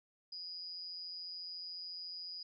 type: tone with amplitude modulation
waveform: sine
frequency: 4930 Hz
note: D#8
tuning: 17 cents flat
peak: -40 dBFS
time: 0.32-2.43 s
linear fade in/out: 5 ms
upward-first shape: sine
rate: 174 Hz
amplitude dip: 60%
effects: none